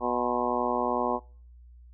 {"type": "harmonic tone with a mistuned harmonic", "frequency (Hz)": 122.7, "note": "B2", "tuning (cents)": -11, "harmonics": [2, 3, 4, 5, 6, 7, 8, 9], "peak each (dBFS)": [-33, -33, -33, -33, -33, -33, -33, -33], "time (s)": [0, 1.2], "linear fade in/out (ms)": 50, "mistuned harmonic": 9, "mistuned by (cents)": -51, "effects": ["noise-tail reverb RT60 0.5 s tail -26 dB re dry", "added 60 Hz sine -48 dBFS peak until 1.93 s"]}